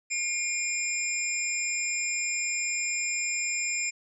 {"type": "tone cluster", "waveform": "sine", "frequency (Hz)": [2145, 2394, 5170, 7340], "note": ["C7", "D7", "E8", "A#8"], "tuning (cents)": [42, 33, -34, -28], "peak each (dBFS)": [-38, -31, -38, -30], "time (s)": [0.1, 3.91], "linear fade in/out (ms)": 20, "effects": []}